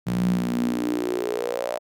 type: tone with high-pass filter sweep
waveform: sawtooth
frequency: 59.8 Hz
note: A#1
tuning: 45 cents sharp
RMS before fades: -25 dBFS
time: 0.06-1.79 s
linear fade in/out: 20 ms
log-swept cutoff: 150 to 620 Hz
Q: 7.3
effects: none